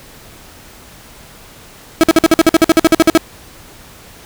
35% pulse tone bursts, 325.1 Hz, E4, 24 cents flat, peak -3 dBFS, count 16, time 2.01-3.175 s, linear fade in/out 0 ms, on 25 ms, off 51 ms, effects pink hiss -39 dBFS RMS until 4.25 s

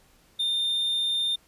triangle tone, 3618 Hz, A7, 48 cents sharp, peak -22 dBFS, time 0.39-1.36 s, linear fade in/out 10 ms, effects pink hiss -60 dBFS RMS until 1.47 s + resampled to 32000 Hz

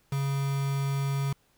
triangle tone with quantisation, 138.3 Hz, C#3, 4 cents flat, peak -24 dBFS, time 0.12-1.33 s, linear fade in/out 5 ms, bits 6, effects pink hiss -67 dBFS RMS until 1.57 s

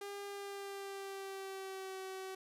sawtooth tone with pitch glide, 402.4 to 379.8 Hz, G4 to F#4, +45 to +45 cents, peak -39 dBFS, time 0.01-2.35 s, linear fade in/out 5 ms, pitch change -100 cents, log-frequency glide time 0.26-1.99 s, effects resampled to 32000 Hz + 12-bit

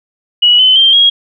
sine tone with pitch steps, 2926 / 3041 / 3161 / 3286 Hz, F#7 / F#7 / G7 / G#7, -20 / +47 / +14 / -19 cents, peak -4 dBFS, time 0.42-1.1 s, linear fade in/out 10 ms, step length 170 ms, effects none

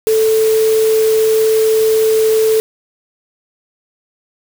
sine tone in noise, 440 Hz, A4, in tune, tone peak -9 dBFS, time 0.07-2.6 s, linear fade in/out 0 ms, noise white, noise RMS -25 dBFS, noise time 0.07-2.6 s, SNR +13 dB, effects none

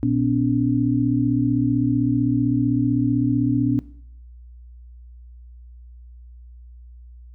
sine tone cluster, 119.6 / 251.3 / 287 Hz, A#2 / B3 / D4, +45 / +30 / -40 cents, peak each -23 / -22 / -20 dBFS, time 0.03-3.79 s, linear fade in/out 0 ms, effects noise-tail reverb RT60 0.6 s tail -18 dB re dry + added 60 Hz sine -40 dBFS peak until 7.34 s

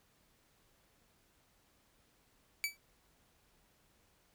sawtooth tone with exponential decay, 2300 Hz, D7, 37 cents flat, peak -26 dBFS, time 2.64-2.77 s, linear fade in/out 0 ms, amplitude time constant 28 ms, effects pink hiss -71 dBFS RMS until 4.34 s

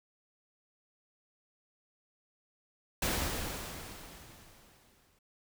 pink noise with exponential decay, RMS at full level -30 dBFS, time 3.02-5.19 s, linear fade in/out 5 ms, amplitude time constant 470 ms, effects none

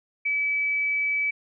sine tone, 2295 Hz, D7, 40 cents flat, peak -22 dBFS, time 0.25-1.31 s, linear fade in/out 10 ms, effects none

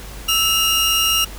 sawtooth tone pair together, 1318.5 / 2839 Hz, E6 / F7, 0 / +28 cents, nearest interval octave + minor second, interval 1328 cents, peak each -19 / -12 dBFS, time 0.28-1.25 s, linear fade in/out 10 ms, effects added 50 Hz sine -34 dBFS peak until 1.38 s + pink hiss -37 dBFS RMS until 1.38 s

